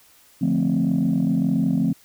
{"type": "chord", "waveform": "sine", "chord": "D minor seventh", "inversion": "none", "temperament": "equal", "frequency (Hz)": [146.83, 174.61, 220, 261.6], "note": ["D3", "F3", "A3", "C4"], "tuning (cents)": [0, 0, 0, 0], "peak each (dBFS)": [-26, -21, -22, -21], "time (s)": [0.41, 1.93], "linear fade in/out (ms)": 10, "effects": ["tanh soft clip ceiling -12 dBFS", "white hiss -54 dBFS RMS until 2.04 s"]}